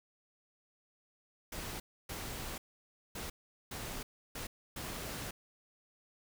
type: noise bursts at uneven times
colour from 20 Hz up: pink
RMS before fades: -42 dBFS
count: 6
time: 1.52-1.8 / 2.09-2.58 / 3.15-3.3 / 3.71-4.03 / 4.35-4.47 / 4.76-5.31 s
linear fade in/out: 5 ms
effects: none